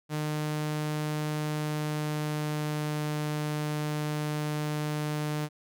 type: tone with pitch glide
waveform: sawtooth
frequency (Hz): 151.8 to 150.66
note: D#3 to D3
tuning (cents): -42 to +45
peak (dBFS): -25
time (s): 0.09-5.49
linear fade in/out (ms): 50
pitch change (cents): -13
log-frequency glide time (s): 1.39-3.15
effects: none